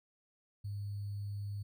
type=tone with sample-and-hold; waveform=sine; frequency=101.5 Hz; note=G#2; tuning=39 cents flat; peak=-37 dBFS; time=0.64-1.63 s; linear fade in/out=10 ms; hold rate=4410 Hz; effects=none